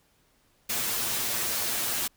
white noise with comb filter, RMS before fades -29 dBFS, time 0.69-2.08 s, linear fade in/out 10 ms, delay 8.6 ms, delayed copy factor +0.75, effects pink hiss -66 dBFS RMS until 2.16 s

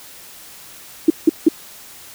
sine tone bursts, 320 Hz, D#4, 49 cents sharp, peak -5 dBFS, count 3, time 1.08-1.486 s, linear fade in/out 5 ms, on 22 ms, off 170 ms, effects white hiss -40 dBFS RMS until 2.14 s

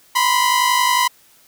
sawtooth tone pair together, 975 / 1026.1 Hz, B5 / C6, -23 / -34 cents, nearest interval minor second, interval 89 cents, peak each -13 dBFS, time 0.15-1.08 s, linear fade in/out 10 ms, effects white hiss -52 dBFS RMS until 1.47 s

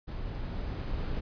brown noise with level ramp, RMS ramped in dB -37 to -32 dBFS, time 0.07-1.21 s, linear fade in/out 20 ms, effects resampled to 11025 Hz

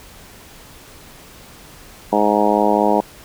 harmonic tone, 104.5 Hz, G#2, 11 cents sharp, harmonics 2 / 3 / 4 / 5 / 6 / 7 / 8 / 9, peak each -21 / -21 / -21 / -21 / -21 / -21 / -21 / -21 dBFS, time 2.12-3.01 s, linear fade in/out 10 ms, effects pink hiss -42 dBFS RMS until 3.24 s

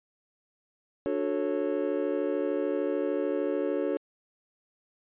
triangle chord, D major seventh, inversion none, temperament just, 293.7 / 367.1 / 440.5 / 550.6 Hz, D4 / F#4 / A4 / C#5, 0 / -14 / +2 / -12 cents, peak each -30 dBFS, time 1.06-3.97 s, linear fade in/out 0 ms, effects resampled to 8000 Hz

